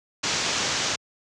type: low-pass noise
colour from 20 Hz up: white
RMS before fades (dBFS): -26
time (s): 0.23-0.96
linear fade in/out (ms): 10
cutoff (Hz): 6900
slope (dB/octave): 48
effects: high-pass 80 Hz 12 dB/octave